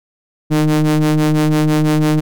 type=ring-modulated tone; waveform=square; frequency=76 Hz; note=D#2; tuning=40 cents flat; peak=-9 dBFS; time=0.5-2.21 s; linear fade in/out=20 ms; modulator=231 Hz; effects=none